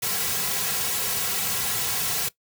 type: noise with comb filter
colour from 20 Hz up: white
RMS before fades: -26 dBFS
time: 0.02-2.29 s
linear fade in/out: 10 ms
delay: 3.3 ms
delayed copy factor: -1
effects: noise-tail reverb RT60 0.1 s tail -18 dB re dry